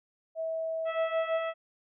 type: tone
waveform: sine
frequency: 648 Hz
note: E5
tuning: 30 cents flat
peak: -30 dBFS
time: 0.35-1.41 s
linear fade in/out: 50 ms
type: harmonic tone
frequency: 654 Hz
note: E5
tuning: 14 cents flat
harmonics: 1 / 2 / 3 / 4 / 5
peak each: -31 / -37 / -41 / -45 / -49 dBFS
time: 0.85-1.54 s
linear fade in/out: 50 ms
effects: none